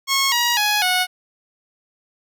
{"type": "tone with pitch steps", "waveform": "10% pulse", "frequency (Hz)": [1091, 955.3, 836.4, 732.4], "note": ["C#6", "A#5", "G#5", "F#5"], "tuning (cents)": [-28, 42, 12, -18], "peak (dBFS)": -8, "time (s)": [0.07, 1.07], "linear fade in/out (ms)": 50, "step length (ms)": 250, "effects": []}